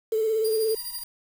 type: tone with vibrato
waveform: sine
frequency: 440 Hz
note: A4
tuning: in tune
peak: -21 dBFS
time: 0.12-0.75 s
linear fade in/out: 5 ms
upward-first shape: sine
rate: 17 Hz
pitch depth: 37 cents each way
type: tone with tremolo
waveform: 10% pulse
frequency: 4793 Hz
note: D8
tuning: 34 cents sharp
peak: -23 dBFS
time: 0.44-1.04 s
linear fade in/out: 10 ms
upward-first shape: sine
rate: 12 Hz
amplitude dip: 60%
effects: 7-bit